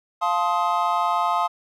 triangle chord, F dominant seventh, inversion none, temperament just, 698.5 / 873.1 / 1047.7 / 1257.2 Hz, F5 / A5 / C6 / Eb6, 0 / -14 / +2 / +18 cents, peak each -23 dBFS, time 0.21-1.48 s, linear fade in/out 20 ms, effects none

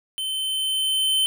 square tone with level ramp, 3076 Hz, G7, 33 cents flat, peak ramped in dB -26 to -18 dBFS, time 0.18-1.26 s, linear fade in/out 0 ms, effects none

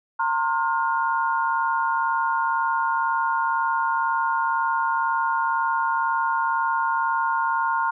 sine tone cluster, 917 / 1059 / 1421 Hz, A#5 / C6 / F6, -29 / +21 / +30 cents, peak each -23 / -25 / -26 dBFS, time 0.19-7.91 s, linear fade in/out 10 ms, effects none

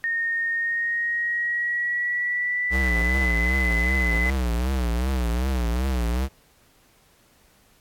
sine tone with pitch glide, 1843 to 2021 Hz, A#6 to B6, -20 to +39 cents, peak -22 dBFS, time 0.04-4.3 s, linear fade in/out 0 ms, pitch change +159 cents, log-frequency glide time 0.52-3.38 s
square tone with vibrato, 61.9 Hz, B1, 5 cents sharp, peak -22 dBFS, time 2.7-6.29 s, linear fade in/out 50 ms, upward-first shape triangle, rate 2.6 Hz, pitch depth 160 cents each way
effects pink hiss -59 dBFS RMS until 7.8 s + AAC 64 kbps

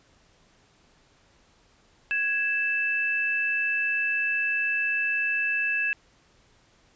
sine tone pair together, 1661.2 / 2637 Hz, G#6 / E7, 0 / 0 cents, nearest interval minor sixth, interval 800 cents, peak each -27 / -25 dBFS, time 2.11-5.93 s, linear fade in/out 0 ms, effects pink hiss -61 dBFS RMS until 6.95 s + resampled to 16000 Hz

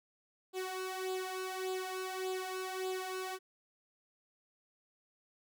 sawtooth tone with flanger, 374 Hz, F#4, 19 cents sharp, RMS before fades -39 dBFS, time 0.53-3.39 s, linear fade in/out 50 ms, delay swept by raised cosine 0.25 to 1.95 ms, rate 1.7 Hz, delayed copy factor +0.7, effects none

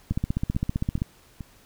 two click trains, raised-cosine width 5 ms, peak -12 / -22 dBFS, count 15 / 4, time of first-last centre 0.11-1.019 / 0.12-1.408 s, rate 15.4 / 2.33 Hz, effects pink hiss -56 dBFS RMS until 1.65 s

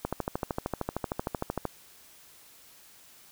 click train, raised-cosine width 1 ms, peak -15 dBFS, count 22, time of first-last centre 0.05-1.653 s, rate 13.1 Hz, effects white hiss -55 dBFS RMS until 3.31 s

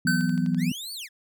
sine chord, E suspended second, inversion none, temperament just, 164.81 / 185.42 / 247.2 Hz, E3 / F#3 / B3, 0 / +4 / +2 cents, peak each -26 dBFS, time 0.05-0.72 s, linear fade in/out 5 ms
square tone with exponential decay, 1529 Hz, G6, 44 cents flat, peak -21 dBFS, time 0.07-0.63 s, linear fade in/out 2 ms, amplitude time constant 120 ms
click train, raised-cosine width 0.2 ms, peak -27 dBFS, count 5, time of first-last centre 0.21-0.546 s, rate 11.9 Hz
sawtooth linear two-way sweep, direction up then down, 1607 to 4621 to 1607 Hz, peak -31 dBFS, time 0.57-1.09 s, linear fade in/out 50 ms, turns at 0.93 s
effects none

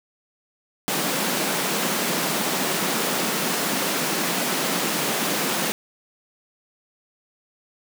pink high-pass noise, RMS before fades -24 dBFS, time 0.88-5.72 s, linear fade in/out 0 ms, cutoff 160 Hz, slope 48 dB/octave, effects none

